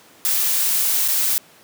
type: noise with dropouts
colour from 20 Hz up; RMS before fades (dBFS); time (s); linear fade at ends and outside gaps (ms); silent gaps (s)
blue; -19; 0.25-1.38; 0; 1.079-1.084
effects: pink hiss -49 dBFS RMS until 1.63 s + high-pass 200 Hz 12 dB/octave